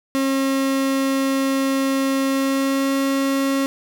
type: tone with pitch glide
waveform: 35% pulse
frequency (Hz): 270 to 272.7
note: C#4 to C#4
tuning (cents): -45 to -28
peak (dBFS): -16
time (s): 0.15-3.66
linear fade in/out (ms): 0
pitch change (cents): +17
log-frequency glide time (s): 2.27-2.93
effects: none